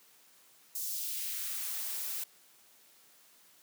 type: noise with high-pass filter sweep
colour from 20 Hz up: blue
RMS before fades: -37 dBFS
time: 0.75-2.24 s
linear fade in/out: 5 ms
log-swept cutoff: 6200 to 290 Hz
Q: 1.2
effects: white hiss -62 dBFS RMS until 3.62 s + high-pass 150 Hz 12 dB/octave